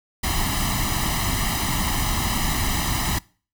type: noise with comb filter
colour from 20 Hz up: pink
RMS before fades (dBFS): -23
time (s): 0.23-3.19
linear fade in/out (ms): 10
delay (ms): 1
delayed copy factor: +0.8
effects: noise-tail reverb RT60 0.4 s tail -23 dB re dry